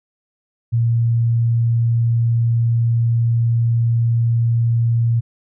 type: tone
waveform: sine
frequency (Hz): 116.54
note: A#2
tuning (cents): 0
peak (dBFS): -13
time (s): 0.72-5.21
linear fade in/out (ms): 20
effects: none